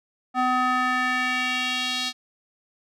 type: tone with band-pass filter sweep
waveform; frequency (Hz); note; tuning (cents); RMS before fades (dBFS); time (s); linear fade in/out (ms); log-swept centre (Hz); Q
square; 252.9; B3; +41; -24; 0.34-2.13; 50; 1000 to 4100; 2.1
effects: none